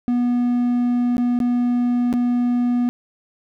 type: tone with dropouts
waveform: triangle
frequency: 243.5 Hz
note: B3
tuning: 24 cents flat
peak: -14 dBFS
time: 0.08-2.89 s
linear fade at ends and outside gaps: 0 ms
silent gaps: 1.168-1.181 / 1.39-1.402 / 2.128-2.138 s
effects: none